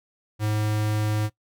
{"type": "tone", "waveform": "square", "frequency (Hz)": 106.6, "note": "G#2", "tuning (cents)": 46, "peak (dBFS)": -23, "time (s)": [0.39, 1.3], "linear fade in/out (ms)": 50, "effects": ["noise-tail reverb RT60 0.1 s tail -19 dB re dry"]}